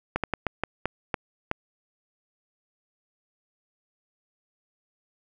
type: slowing click train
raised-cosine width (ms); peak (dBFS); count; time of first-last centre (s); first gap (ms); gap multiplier
0.5; -10; 8; 0.16-1.514; 77; 1.3
effects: none